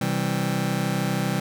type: chord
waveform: sawtooth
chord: C major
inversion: none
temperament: just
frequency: 130.81 / 163.52 / 196.22 Hz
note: C3 / E3 / G3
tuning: 0 / -14 / +2 cents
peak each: -23 / -23 / -22 dBFS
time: 0.01-1.4 s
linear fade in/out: 5 ms
effects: none